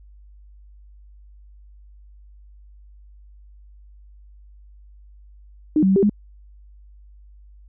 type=tone with pitch steps; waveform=sine; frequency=305.9 / 191.2 / 192.6 / 392.1 / 207.4 Hz; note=D#4 / G3 / G3 / G4 / G#3; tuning=-29 / -43 / -30 / 0 / -2 cents; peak=-13 dBFS; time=5.76-6.095 s; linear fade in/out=2 ms; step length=67 ms; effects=added 50 Hz sine -44 dBFS peak until 7.68 s